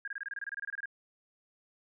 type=tone bursts; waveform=sine; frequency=1625 Hz; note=G#6; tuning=38 cents flat; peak=-35 dBFS; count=16; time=0.05-0.857 s; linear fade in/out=2 ms; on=27 ms; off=25 ms; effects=none